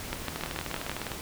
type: two click trains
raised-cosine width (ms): 0.3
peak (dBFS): -17 / -14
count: 16 / 6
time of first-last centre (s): 0.36-1.118 / 0.13-0.896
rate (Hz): 19.8 / 6.53
effects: pink hiss -39 dBFS RMS until 1.21 s